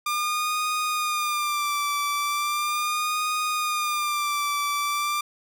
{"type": "tone with vibrato", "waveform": "sawtooth", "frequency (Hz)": 1198, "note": "D6", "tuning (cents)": 34, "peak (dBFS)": -20, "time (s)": [0.06, 5.21], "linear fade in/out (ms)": 5, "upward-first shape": "sine", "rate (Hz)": 0.38, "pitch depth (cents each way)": 54, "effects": []}